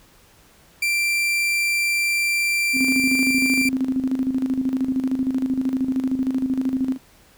40% pulse tone, 2357 Hz, D7, 6 cents sharp, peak -18 dBFS, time 0.82-3.69 s, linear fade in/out 5 ms
sine tone with tremolo, 261.6 Hz, C4, in tune, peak -17 dBFS, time 2.73-6.98 s, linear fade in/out 50 ms, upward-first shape square, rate 13 Hz, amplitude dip 60%
effects pink hiss -53 dBFS RMS until 7.37 s

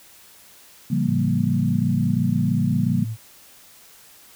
sine chord, G half-diminished seventh, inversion second, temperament equal with one note detuned, 138.59 / 170.13 / 196 / 233.1 Hz, Db3 / F3 / G3 / Bb3, 0 / -45 / 0 / 0 cents, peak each -24 dBFS, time 0.9-3.05 s, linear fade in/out 10 ms
sine tone with pitch glide, 110 to 111.41 Hz, A2 to A2, 0 to +22 cents, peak -25 dBFS, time 1.05-3.17 s, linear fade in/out 50 ms, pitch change +22 cents, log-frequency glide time 2.12-2.2 s
effects white hiss -49 dBFS RMS until 4.35 s

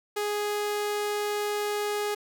sawtooth tone, 415.3 Hz, G#4, in tune, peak -23 dBFS, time 0.16-2.15 s, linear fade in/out 10 ms, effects 9-bit

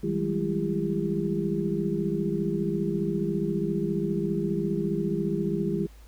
sine tone cluster, 159.9 / 190 / 204.7 / 339 / 402.2 Hz, D#3 / F#3 / G#3 / E4 / G4, +48 / +46 / -25 / +49 / +44 cents, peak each -31 dBFS, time 0.03-5.87 s, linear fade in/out 10 ms, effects added 53 Hz sine -46 dBFS peak until 6.07 s + pink hiss -58 dBFS RMS until 6.07 s

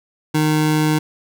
square tone pair together, 153.9 / 307.8 Hz, D#3 / D#4, -19 / -19 cents, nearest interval octave, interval 1200 cents, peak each -18 dBFS, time 0.34-0.99 s, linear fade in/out 10 ms, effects none

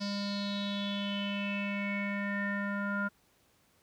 square tone with low-pass filter sweep, 201.6 Hz, G3, 49 cents sharp, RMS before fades -34 dBFS, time 0-3.09 s, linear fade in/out 20 ms, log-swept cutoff 4900 to 1400 Hz, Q 8.4, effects pink hiss -68 dBFS RMS until 3.82 s + high-pass 60 Hz 12 dB/octave

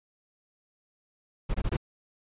brown noise bursts, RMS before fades -27 dBFS, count 4, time 1.49-1.769 s, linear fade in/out 10 ms, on 54 ms, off 21 ms, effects resampled to 8000 Hz

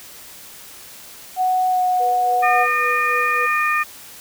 sine tone with pitch glide, 740 to 731.9 Hz, F#5 to F#5, 0 to -19 cents, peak -15 dBFS, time 1.36-2.67 s, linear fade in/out 50 ms, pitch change -19 cents, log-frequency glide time 1.69-1.81 s
sine tone with tremolo, 490 Hz, B4, 14 cents flat, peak -24 dBFS, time 1.99-3.47 s, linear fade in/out 20 ms, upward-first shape sine, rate 3.6 Hz, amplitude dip 60%
harmonic tone, 608 Hz, D#5, 40 cents flat, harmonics 2 / 3 / 4, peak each -19 / -21 / -22 dBFS, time 2.42-3.84 s, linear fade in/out 20 ms
effects white hiss -40 dBFS RMS until 4.2 s

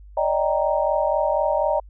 sine chord, Eb major seventh, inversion third, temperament equal with one note detuned, 578.2 / 622.3 / 784 / 932.3 Hz, D5 / Eb5 / G5 / Bb5, -27 / 0 / 0 / 0 cents, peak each -23 / -22 / -26 / -25 dBFS, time 0.17-1.8 s, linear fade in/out 5 ms, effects added 50 Hz sine -41 dBFS peak until 1.89 s

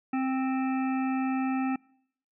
harmonic tone, 262.7 Hz, C4, 7 cents sharp, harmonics 1 / 3 / 5 / 7 / 9 / 10, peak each -26 / -34 / -39 / -44 / -45 / -44 dBFS, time 0.13-1.76 s, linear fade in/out 5 ms, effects noise-tail reverb RT60 0.7 s tail -26 dB re dry

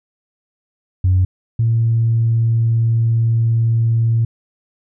sine tone pair in turn, 92.3 / 114.69 Hz, F#2 / A#2, -4 / -28 cents, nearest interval major third, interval 376 cents, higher second, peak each -9 / -11 dBFS, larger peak first, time 1.04-1.25 / 1.59-4.25 s, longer second, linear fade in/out 5 ms, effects tanh soft clip ceiling -7 dBFS

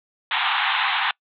pink band-pass noise, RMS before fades -22 dBFS, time 0.31-1.11 s, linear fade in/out 2 ms, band 770 to 3800 Hz, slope 96 dB/octave, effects noise-tail reverb RT60 0.1 s tail -26 dB re dry

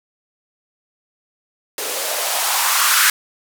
violet noise with band-pass filter sweep, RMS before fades -18 dBFS, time 1.78-3.1 s, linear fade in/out 2 ms, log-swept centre 410 to 1500 Hz, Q 3, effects none

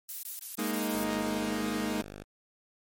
violet noise bursts, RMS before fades -37 dBFS, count 6, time 0.09-1.035 s, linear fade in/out 0 ms, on 140 ms, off 21 ms
sawtooth chord, Ab suspended second, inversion none, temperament equal, 207.7 / 233.1 / 311.1 Hz, Ab3 / Bb3 / Eb4, 0 / 0 / 0 cents, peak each -30 dBFS, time 0.58-2.02 s, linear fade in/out 10 ms
5% pulse tone, 50.4 Hz, G1, 49 cents sharp, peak -31 dBFS, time 0.93-2.24 s, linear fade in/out 5 ms
effects MP3 64 kbps

